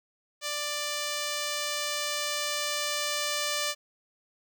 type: tone with level ramp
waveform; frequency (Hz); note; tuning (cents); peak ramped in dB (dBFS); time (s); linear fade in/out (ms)
5% pulse; 590; D5; +8; -19 to -16; 0.41-3.75; 50
effects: none